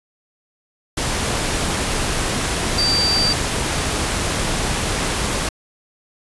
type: tone in noise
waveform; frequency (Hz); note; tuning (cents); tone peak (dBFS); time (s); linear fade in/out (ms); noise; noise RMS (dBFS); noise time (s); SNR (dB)
sine; 4659; D8; -15; -16; 2.78-3.33; 5; pink; -21; 0.97-5.49; +2
effects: resampled to 24000 Hz